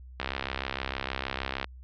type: click train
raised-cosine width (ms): 0.3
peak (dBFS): -14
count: 97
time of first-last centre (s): 0.2-1.644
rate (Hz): 66.5
effects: added 63 Hz sine -44 dBFS peak until 1.83 s + low-pass 5000 Hz 12 dB/octave